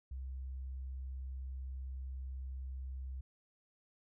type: tone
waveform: sine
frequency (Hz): 65.41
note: C2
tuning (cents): 0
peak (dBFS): -40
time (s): 0.11-3.21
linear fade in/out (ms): 5
effects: none

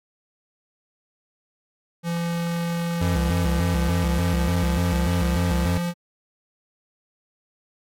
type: tone with pitch glide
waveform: square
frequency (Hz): 170 to 173.47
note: F3 to F3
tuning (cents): -46 to -11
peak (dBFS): -24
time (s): 2.03-5.94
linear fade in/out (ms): 50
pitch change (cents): +35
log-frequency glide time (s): 3.48-5.01
type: tone with vibrato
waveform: square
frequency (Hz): 77.3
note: D#2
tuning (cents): -11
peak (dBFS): -22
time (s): 3.01-5.78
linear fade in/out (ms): 5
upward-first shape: square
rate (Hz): 3.4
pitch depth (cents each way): 250
effects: AAC 64 kbps

